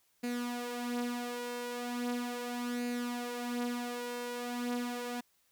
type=tone with flanger; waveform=sawtooth; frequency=242.7 Hz; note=B3; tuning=30 cents flat; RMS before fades=-37 dBFS; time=0.23-5.21 s; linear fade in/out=10 ms; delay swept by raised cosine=0.44 to 6.34 ms; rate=0.38 Hz; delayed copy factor=+0.6; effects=white hiss -72 dBFS RMS until 5.51 s